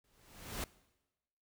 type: noise with exponential growth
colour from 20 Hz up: pink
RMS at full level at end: -37 dBFS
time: 0.04-0.64 s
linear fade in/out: 2 ms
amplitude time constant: 130 ms
effects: noise-tail reverb RT60 1.0 s tail -20 dB re dry